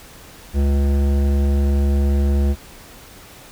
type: tone with hard clipping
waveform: triangle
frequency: 70.2 Hz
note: C#2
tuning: 22 cents sharp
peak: -16 dBFS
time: 0.53-2.56 s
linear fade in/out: 50 ms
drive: 18 dB
effects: pink hiss -42 dBFS RMS until 3.51 s